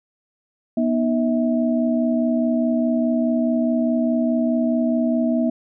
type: tone cluster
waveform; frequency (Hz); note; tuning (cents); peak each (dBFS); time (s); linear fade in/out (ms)
sine; 242.1 / 306.9 / 646; B3 / D#4 / E5; -34 / -24 / -35; -18 / -25 / -24; 0.77-5.5; 5
effects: none